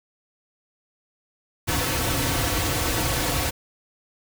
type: noise with comb filter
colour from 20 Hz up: pink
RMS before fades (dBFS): -24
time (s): 1.67-3.51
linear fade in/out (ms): 20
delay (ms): 4.9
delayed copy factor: -0.7
effects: none